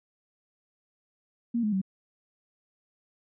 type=tone with pitch steps; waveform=sine; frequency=235.1 / 211.9 / 190.96 Hz; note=A#3 / G#3 / G3; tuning=+15 / +35 / -45 cents; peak=-24 dBFS; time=1.54-1.816 s; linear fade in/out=10 ms; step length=92 ms; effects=none